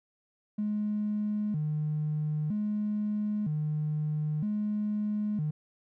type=tone with vibrato; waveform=triangle; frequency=178.6 Hz; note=F3; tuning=39 cents sharp; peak=-24 dBFS; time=0.58-5.51 s; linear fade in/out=10 ms; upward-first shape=square; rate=0.52 Hz; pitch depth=280 cents each way; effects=tanh soft clip ceiling -25 dBFS